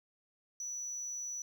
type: tone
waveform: sine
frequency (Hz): 5920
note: F#8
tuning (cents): 0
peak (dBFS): -35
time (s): 0.6-1.42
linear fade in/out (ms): 2
effects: tanh soft clip ceiling -37 dBFS + 12-bit